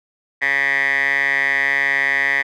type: tone with band-pass filter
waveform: 10% pulse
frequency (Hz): 138.59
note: C#3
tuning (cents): 0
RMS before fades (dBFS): -18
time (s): 0.41-2.43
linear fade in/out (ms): 20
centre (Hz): 1900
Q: 9.9
effects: none